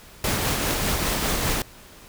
pink noise with tremolo, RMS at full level -23 dBFS, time 0.24-1.62 s, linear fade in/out 2 ms, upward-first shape sine, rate 5 Hz, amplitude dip 25%, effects pink hiss -47 dBFS RMS until 2.08 s

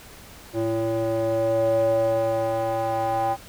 square tone with band-pass filter sweep, 112.7 Hz, A2, 42 cents sharp, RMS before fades -23 dBFS, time 0.53-3.37 s, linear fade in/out 50 ms, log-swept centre 430 to 780 Hz, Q 5.6, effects pink hiss -45 dBFS RMS until 3.48 s

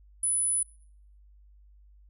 sine tone, 9980 Hz, D#9, 4 cents sharp, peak -24 dBFS, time 0.23-0.63 s, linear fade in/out 5 ms, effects noise-tail reverb RT60 0.6 s tail -22 dB re dry + added 50 Hz sine -53 dBFS peak until 2.09 s

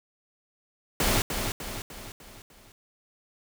pink noise with echo, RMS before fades -24 dBFS, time 1-1.22 s, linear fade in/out 2 ms, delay 300 ms, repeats 5, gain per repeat -6 dB, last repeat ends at 2.72 s, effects none

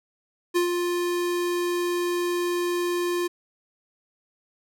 square tone with ADSR envelope, 351 Hz, F4, 9 cents sharp, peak -19 dBFS, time 0.54-3.28 s, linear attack 24 ms, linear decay 110 ms, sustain -5 dB, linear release 15 ms, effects none

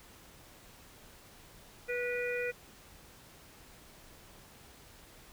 harmonic tone, 488.2 Hz, B4, 20 cents flat, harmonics 1 / 3 / 4 / 5, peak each -34 / -41 / -40 / -39 dBFS, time 1.88-2.52 s, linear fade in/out 20 ms, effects pink hiss -56 dBFS RMS until 5.32 s

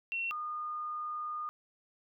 sine tone pair in turn, 2720 / 1221.5 Hz, F7 / D#6, -46 / -32 cents, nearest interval octave + major second, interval 1386 cents, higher first, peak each -32 / -35 dBFS, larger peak first, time 0.12-0.31 / 0.31-1.49 s, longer second, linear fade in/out 0 ms, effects none

